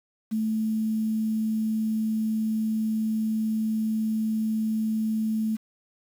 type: tone with quantisation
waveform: sine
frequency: 219.1 Hz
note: A3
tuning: 7 cents flat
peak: -23 dBFS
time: 0.31-5.57 s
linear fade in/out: 20 ms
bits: 8
effects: none